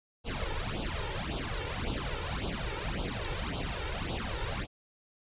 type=noise with flanger; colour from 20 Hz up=pink; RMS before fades=-34 dBFS; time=0.24-4.67 s; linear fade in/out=50 ms; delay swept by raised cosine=0.25 to 2.25 ms; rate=1.8 Hz; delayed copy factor=+0.95; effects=resampled to 8000 Hz